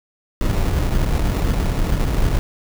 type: noise with sample-and-hold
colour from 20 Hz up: brown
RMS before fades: -18 dBFS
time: 0.41-2.39 s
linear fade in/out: 0 ms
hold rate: 1575 Hz
effects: none